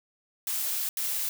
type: noise bursts at uneven times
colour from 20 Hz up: blue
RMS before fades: -30 dBFS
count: 2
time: 0.47-0.89 / 0.97-1.29 s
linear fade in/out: 2 ms
effects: none